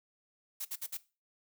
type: noise bursts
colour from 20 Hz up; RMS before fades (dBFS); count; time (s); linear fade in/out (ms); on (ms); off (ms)
blue; -38; 4; 0.6-0.973; 10; 52; 55
effects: noise-tail reverb RT60 0.3 s tail -18 dB re dry